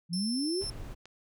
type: exponential sweep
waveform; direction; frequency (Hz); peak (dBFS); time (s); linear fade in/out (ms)
sine; up; 163.3 to 415.3; -29; 0.09-0.65; 50
type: tone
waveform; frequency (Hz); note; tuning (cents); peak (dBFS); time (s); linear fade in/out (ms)
35% pulse; 5330; E8; +18; -32; 0.13-0.7; 2
type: noise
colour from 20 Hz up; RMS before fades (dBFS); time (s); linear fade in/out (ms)
brown; -41; 0.6-0.95; 20
type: click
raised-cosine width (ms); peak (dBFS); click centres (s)
0.2; -32; 1.056
effects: none